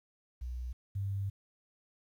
sine tone pair in turn, 61.6 / 98.61 Hz, B1 / G2, -4 / +11 cents, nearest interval minor sixth, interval 815 cents, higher second, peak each -36 / -32 dBFS, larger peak second, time 0.41-0.73 / 0.95-1.3 s, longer second, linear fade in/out 10 ms, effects 11-bit

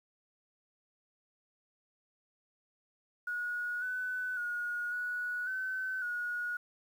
sine tone with pitch steps, 1453 / 1501 / 1442 / 1466 / 1525 / 1450 Hz, F#6 / F#6 / F#6 / F#6 / G6 / F#6, -32 / +24 / -45 / -16 / -48 / -35 cents, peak -33 dBFS, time 3.27-6.57 s, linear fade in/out 5 ms, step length 550 ms, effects 10-bit

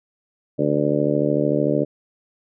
harmonic tone, 73.42 Hz, D2, in tune, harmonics 2 / 3 / 4 / 5 / 6 / 7 / 8, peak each -25 / -27 / -22 / -26 / -25 / -26 / -24 dBFS, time 0.58-1.85 s, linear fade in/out 20 ms, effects none

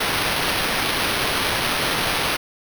violet noise with sample-and-hold, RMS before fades -22 dBFS, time 0-2.37 s, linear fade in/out 10 ms, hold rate 7350 Hz, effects none

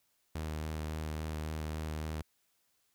sawtooth tone with vibrato, 77.78 Hz, D#2, in tune, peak -32 dBFS, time 0.35-2.22 s, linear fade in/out 5 ms, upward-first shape square, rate 3.6 Hz, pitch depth 12 cents each way, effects white hiss -75 dBFS RMS until 2.94 s

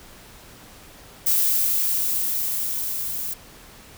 violet noise with level ramp, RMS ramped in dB -19 to -29 dBFS, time 1.26-3.34 s, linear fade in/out 10 ms, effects pink hiss -46 dBFS RMS until 3.97 s

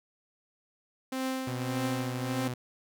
sawtooth tone with tremolo, 261.6 Hz, C4, in tune, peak -25 dBFS, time 1.12-2.48 s, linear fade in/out 5 ms, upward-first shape triangle, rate 1.7 Hz, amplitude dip 70%
sawtooth tone, 124.3 Hz, B2, 12 cents sharp, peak -29 dBFS, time 1.47-2.54 s, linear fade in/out 5 ms
effects none

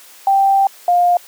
sine tone pair in turn, 784 / 706.2 Hz, G5 / F5, 0 / +19 cents, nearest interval major second, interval 181 cents, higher first, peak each -9 dBFS, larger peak neither, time 0.27-0.67 / 0.88-1.17 s, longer first, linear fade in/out 2 ms, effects white hiss -42 dBFS RMS until 1.27 s + high-pass 400 Hz 12 dB/octave

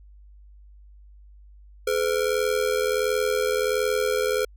square ring-modulated tone, 466.2 Hz, A#4, in tune, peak -19 dBFS, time 1.87-4.45 s, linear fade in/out 5 ms, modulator 40.7 Hz, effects added 50 Hz sine -46 dBFS peak until 4.56 s

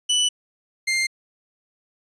sawtooth tone pair in turn, 2975 / 2104 Hz, F#7 / C7, +9 / +9 cents, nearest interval tritone, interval 600 cents, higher first, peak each -14 / -16 dBFS, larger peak first, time 0.09-0.29 / 0.87-1.07 s, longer neither, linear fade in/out 10 ms, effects resampled to 22050 Hz

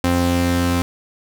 sawtooth tone pair together, 87.3 / 261.6 Hz, F2 / C4, 0 / 0 cents, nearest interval octave + perfect fifth, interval 1900 cents, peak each -15 dBFS, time 0.04-0.82 s, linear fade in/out 0 ms, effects none

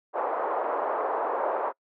pink band-pass noise, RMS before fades -28 dBFS, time 0.13-1.73 s, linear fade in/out 50 ms, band 460 to 1100 Hz, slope 24 dB/octave, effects noise-tail reverb RT60 0.1 s tail -26 dB re dry + high-pass 300 Hz 12 dB/octave

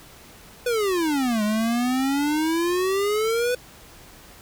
square exponential two-way sweep, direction down then up, 500 to 207.7 to 500 Hz, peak -21 dBFS, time 0.66-3.55 s, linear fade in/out 5 ms, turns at 1.43 s, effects pink hiss -47 dBFS RMS until 4.41 s

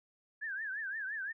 sine tone with vibrato, 1661.2 Hz, G#6, in tune, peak -36 dBFS, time 0.41-1.33 s, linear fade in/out 20 ms, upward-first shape triangle, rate 5.8 Hz, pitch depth 180 cents each way, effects none

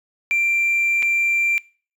triangle tone with dropouts, 2362 Hz, D7, 9 cents sharp, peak -13 dBFS, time 0.31-1.58 s, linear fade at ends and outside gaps 0 ms, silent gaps 1.024-1.028 s, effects noise-tail reverb RT60 0.4 s tail -25 dB re dry + tanh soft clip ceiling -12 dBFS

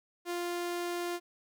sawtooth tone, 349.2 Hz, F4, in tune, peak -29 dBFS, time 0.25-1.2 s, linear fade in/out 50 ms, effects none

